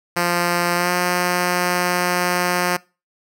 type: tone with pitch glide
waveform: 5% pulse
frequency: 174.4 to 178.27 Hz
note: F3 to F3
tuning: -2 to +36 cents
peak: -6 dBFS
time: 0.16-2.77 s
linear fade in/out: 10 ms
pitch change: +38 cents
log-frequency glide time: 0.75-0.91 s
effects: noise-tail reverb RT60 0.3 s tail -23 dB re dry